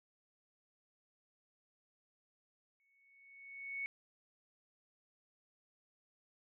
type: tone with exponential growth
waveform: sine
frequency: 2217 Hz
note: C#7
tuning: in tune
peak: -36 dBFS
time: 2.8-3.86 s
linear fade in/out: 0 ms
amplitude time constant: 230 ms
effects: none